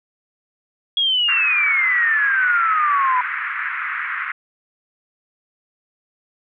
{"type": "exponential sweep", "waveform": "sine", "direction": "down", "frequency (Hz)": [3340, 986], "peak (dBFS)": -15, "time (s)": [0.97, 3.21], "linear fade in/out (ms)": 2}
{"type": "band-pass noise", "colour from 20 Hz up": "white", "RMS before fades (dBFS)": -25, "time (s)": [1.28, 4.32], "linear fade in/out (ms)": 5, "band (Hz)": [1200, 2100], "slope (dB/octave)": 48}
{"effects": []}